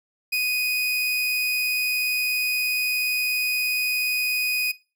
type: tone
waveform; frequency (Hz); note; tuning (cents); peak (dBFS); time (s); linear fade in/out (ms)
30% pulse; 2491; D#7; +1; -19; 0.32-4.72; 10
effects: noise-tail reverb RT60 0.3 s tail -19 dB re dry